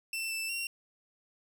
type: tone with pitch steps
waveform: sawtooth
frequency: 2677 / 2652 / 2745 Hz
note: E7 / E7 / F7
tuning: +26 / +10 / -31 cents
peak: -30 dBFS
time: 0.13-0.67 s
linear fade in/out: 2 ms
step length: 180 ms
effects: none